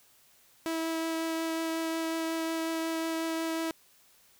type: tone with vibrato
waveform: sawtooth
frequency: 325.6 Hz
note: E4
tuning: 21 cents flat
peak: -26 dBFS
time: 0.66-3.71 s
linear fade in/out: 0 ms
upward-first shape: triangle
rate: 5.5 Hz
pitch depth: 10 cents each way
effects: white hiss -62 dBFS RMS until 4.39 s